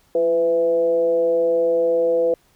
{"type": "tone with frequency modulation", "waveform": "sine", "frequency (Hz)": 502, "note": "B4", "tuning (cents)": 28, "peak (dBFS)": -15, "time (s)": [0.15, 2.34], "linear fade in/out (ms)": 2, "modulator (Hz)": 161, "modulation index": 0.53, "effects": ["pink hiss -59 dBFS RMS until 2.55 s"]}